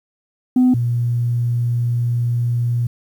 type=tone pair in turn; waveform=sine; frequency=252.5 / 119.65 Hz; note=B3 / A#2; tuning=+39 / +46 cents; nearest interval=octave + minor second; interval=1293 cents; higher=first; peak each=-8 / -15 dBFS; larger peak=first; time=0.56-0.74 / 0.74-2.87 s; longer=second; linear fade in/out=5 ms; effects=tanh soft clip ceiling -8 dBFS + 8-bit